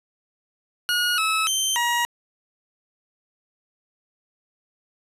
20% pulse tone with pitch steps, 1445 / 1298 / 3115 / 953 Hz, F#6 / E6 / G7 / A#5, -41 / -27 / -12 / +38 cents, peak -15 dBFS, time 0.89-2.05 s, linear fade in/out 0 ms, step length 290 ms, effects resampled to 32000 Hz + 9-bit

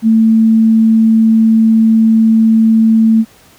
sine tone, 223 Hz, A3, 23 cents sharp, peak -5 dBFS, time 0.02-3.25 s, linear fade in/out 50 ms, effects pink hiss -44 dBFS RMS until 3.58 s + high-pass 60 Hz 12 dB/octave

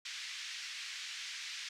pink band-pass noise, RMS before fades -44 dBFS, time 0.05-1.69 s, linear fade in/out 5 ms, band 1900 to 6200 Hz, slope 24 dB/octave, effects none

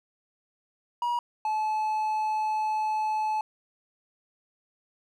triangle tone pair in turn, 959 / 862.5 Hz, A#5 / A5, +49 / -35 cents, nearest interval major second, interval 184 cents, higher first, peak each -23 dBFS, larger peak neither, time 1.02-1.19 / 1.45-3.41 s, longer second, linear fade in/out 2 ms, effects none

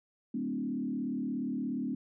sine tone with frequency modulation, 249.3 Hz, B3, 16 cents sharp, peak -31 dBFS, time 0.34-1.95 s, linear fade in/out 5 ms, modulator 37 Hz, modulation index 1.3, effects none

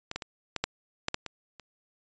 clicks, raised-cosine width 0.2 ms, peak -17 / -15 / -20 / -13 / -9 / -10 / -11 / -19 / -28 dBFS, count 9, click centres 0.114 / 0.16 / 0.222 / 0.563 / 0.64 / 1.084 / 1.144 / 1.263 / 1.597 s, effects resampled to 16000 Hz

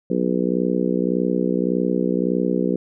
harmonic tone, 61.74 Hz, B1, in tune, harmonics 3 / 4 / 5 / 6 / 7 / 8, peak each -23 / -24 / -25 / -26 / -26 / -27 dBFS, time 0.1-2.76 s, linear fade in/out 5 ms, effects none

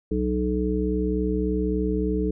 harmonic tone with a mistuned harmonic, 61.74 Hz, B1, in tune, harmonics 1 / 3 / 5 / 7, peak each -27 / -27 / -27 / -27 dBFS, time 0.11-2.31 s, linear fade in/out 5 ms, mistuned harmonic 1, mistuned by +46 cents, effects none

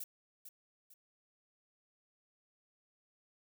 violet noise with echo, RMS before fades -43 dBFS, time 0-0.04 s, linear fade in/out 5 ms, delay 450 ms, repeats 2, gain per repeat -8 dB, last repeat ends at 0.94 s, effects none

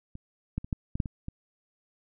clicks, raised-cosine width 5 ms, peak -28 / -17 / -27 / -16 / -19 / -12 / -23 / -23 dBFS, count 8, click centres 0.154 / 0.58 / 0.645 / 0.728 / 0.955 / 1.002 / 1.058 / 1.284 s, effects none

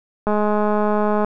click train, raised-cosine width 1 ms, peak -7 dBFS, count 206, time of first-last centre 0.27-1.246 s, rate 210 Hz, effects none

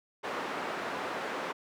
white band-pass noise, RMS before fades -36 dBFS, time 0.23-1.53 s, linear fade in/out 20 ms, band 270 to 1300 Hz, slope 12 dB/octave, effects none

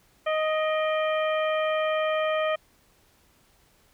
harmonic tone with a mistuned harmonic, 624 Hz, D#5, 5 cents sharp, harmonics 1 / 2 / 3 / 4 / 5, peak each -24 / -30 / -34 / -36 / -38 dBFS, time 0.26-2.56 s, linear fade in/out 10 ms, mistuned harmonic 4, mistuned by -64 cents, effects pink hiss -62 dBFS RMS until 3.93 s

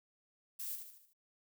violet noise with echo, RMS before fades -42 dBFS, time 0.59-0.76 s, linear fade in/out 10 ms, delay 75 ms, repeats 5, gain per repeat -6 dB, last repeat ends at 1.135 s, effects none

